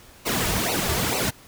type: noise with flanger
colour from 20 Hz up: pink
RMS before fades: -24 dBFS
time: 0.25-1.31 s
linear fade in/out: 20 ms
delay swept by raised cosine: 0.58 to 3.78 ms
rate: 2.2 Hz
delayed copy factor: -1
effects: pink hiss -49 dBFS RMS until 1.47 s